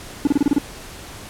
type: tone bursts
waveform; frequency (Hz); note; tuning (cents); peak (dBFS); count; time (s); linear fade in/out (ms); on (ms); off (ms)
triangle; 286.6; D4; -42; -10; 7; 0.25-0.584; 2; 22; 30
effects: pink hiss -37 dBFS RMS until 1.29 s + low-pass 12000 Hz 12 dB/octave